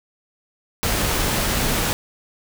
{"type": "noise", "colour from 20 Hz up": "pink", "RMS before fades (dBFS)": -21, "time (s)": [0.83, 1.93], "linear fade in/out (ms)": 0, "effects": []}